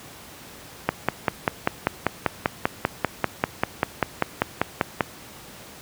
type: click train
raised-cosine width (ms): 0.5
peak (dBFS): -3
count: 22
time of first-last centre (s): 0.89-5.008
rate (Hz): 5.1
effects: pink hiss -43 dBFS RMS until 5.81 s + high-pass 80 Hz 12 dB/octave